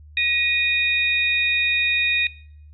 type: tone cluster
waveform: sine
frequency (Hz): 1890 / 2475 / 3726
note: A#6 / D#7 / A#7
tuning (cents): +23 / -10 / -2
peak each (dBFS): -27 / -19 / -24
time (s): 0.17-2.27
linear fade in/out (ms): 2
effects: noise-tail reverb RT60 0.7 s tail -25 dB re dry + added 75 Hz sine -42 dBFS peak until 2.73 s